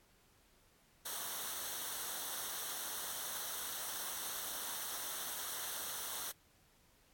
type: noise with comb filter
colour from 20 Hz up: white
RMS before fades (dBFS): -42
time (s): 1.05-6.32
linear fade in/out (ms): 10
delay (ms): 0.41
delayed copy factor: -0.65
effects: pink hiss -69 dBFS RMS until 7.13 s + AAC 64 kbps